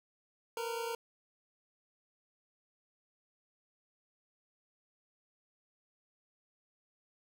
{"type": "tone pair together", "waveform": "25% pulse", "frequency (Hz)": [461.1, 490.6], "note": ["A#4", "B4"], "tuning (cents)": [-19, -12], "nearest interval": "minor second", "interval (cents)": 107, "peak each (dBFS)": [-33, -39], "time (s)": [0.57, 0.95], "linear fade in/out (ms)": 2, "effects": []}